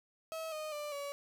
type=tone with pitch steps; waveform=35% pulse; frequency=644 / 617.4 / 591.9 / 567.5 Hz; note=E5 / D#5 / D5 / C#5; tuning=-41 / -14 / +13 / +41 cents; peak=-37 dBFS; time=0.32-1.12 s; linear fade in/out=0 ms; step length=200 ms; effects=none